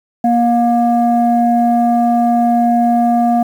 sine tone pair together, 237.2 / 710.8 Hz, A#3 / F5, +30 / +30 cents, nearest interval octave + perfect fifth, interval 1900 cents, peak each -11 dBFS, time 0.24-3.43 s, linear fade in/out 5 ms, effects tanh soft clip ceiling -4 dBFS + 7-bit

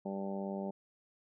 harmonic tone, 98 Hz, G2, in tune, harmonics 2 / 3 / 4 / 5 / 6 / 7 / 8 / 9, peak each -38 / -50 / -43 / -49 / -43 / -53 / -48 / -51 dBFS, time 0.05-0.71 s, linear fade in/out 10 ms, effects none

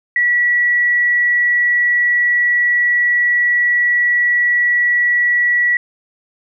sine tone, 1940 Hz, B6, 31 cents flat, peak -11 dBFS, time 0.16-5.77 s, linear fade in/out 2 ms, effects none

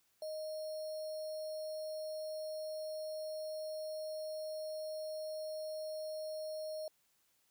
sine tone with sample-and-hold, 622.3 Hz, D#5, in tune, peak -39 dBFS, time 0.22-6.88 s, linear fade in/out 2 ms, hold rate 4900 Hz, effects white hiss -75 dBFS RMS until 7.5 s

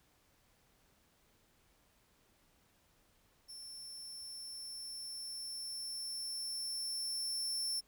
sawtooth tone with level ramp, 5380 Hz, E8, 34 cents sharp, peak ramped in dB -45 to -32 dBFS, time 3.48-7.81 s, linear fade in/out 20 ms, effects pink hiss -71 dBFS RMS until 7.87 s

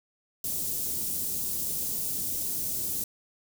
white band-stop noise, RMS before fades -31 dBFS, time 0.44-3.04 s, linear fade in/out 2 ms, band 330 to 7500 Hz, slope 12 dB/octave, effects none

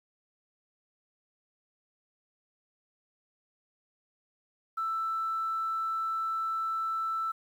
sine tone, 1325 Hz, E6, 9 cents sharp, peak -28 dBFS, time 4.77-7.32 s, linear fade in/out 10 ms, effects tanh soft clip ceiling -24 dBFS + 10-bit

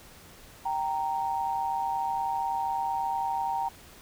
sine tone pair together, 780.5 / 929 Hz, G5 / A#5, -8 / -6 cents, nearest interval minor third, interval 302 cents, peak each -30 / -29 dBFS, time 0.65-3.69 s, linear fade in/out 10 ms, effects pink hiss -51 dBFS RMS until 4.01 s

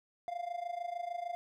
triangle tone with amplitude modulation, 698 Hz, F5, 1 cent flat, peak -31 dBFS, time 0.28-1.35 s, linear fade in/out 0 ms, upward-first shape sine, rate 26.6 Hz, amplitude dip 80%, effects none

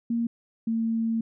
sine tone pair in turn, 233 / 226.5 Hz, A#3 / A#3, -1 / -50 cents, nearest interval unison, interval 49 cents, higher first, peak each -23 dBFS, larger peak neither, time 0.1-0.27 / 0.67-1.21 s, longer second, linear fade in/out 5 ms, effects none

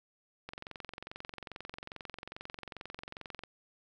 click train, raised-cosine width 0.3 ms, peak -26 dBFS, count 67, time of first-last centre 0.49-3.436 s, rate 22.4 Hz, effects none

